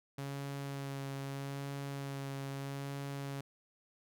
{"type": "tone with vibrato", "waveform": "sawtooth", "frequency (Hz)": 138.59, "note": "C#3", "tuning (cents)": 0, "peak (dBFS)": -35, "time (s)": [0.18, 3.41], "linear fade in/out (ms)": 5, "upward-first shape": "sine", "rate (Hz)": 0.79, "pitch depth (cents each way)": 16, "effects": []}